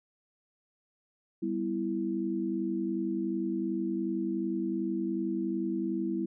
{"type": "chord", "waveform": "sine", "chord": "E minor", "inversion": "first", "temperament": "equal", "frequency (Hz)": [196, 246.9, 329.6], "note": ["G3", "B3", "E4"], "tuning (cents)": [0, 0, 0], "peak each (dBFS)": [-34, -36, -31], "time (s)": [1.42, 6.26], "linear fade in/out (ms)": 10, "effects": []}